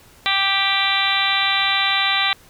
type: harmonic tone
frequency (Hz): 392.1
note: G4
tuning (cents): 0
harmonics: 2 / 3 / 4 / 5 / 6 / 7 / 8 / 9 / 10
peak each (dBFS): -26 / -25 / -28 / -24 / -23 / -29 / -27 / -24 / -23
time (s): 0.26-2.33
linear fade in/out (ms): 0
effects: pink hiss -49 dBFS RMS until 2.49 s